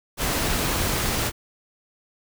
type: noise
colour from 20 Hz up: pink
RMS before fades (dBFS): -24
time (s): 0.17-1.32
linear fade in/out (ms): 50
effects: none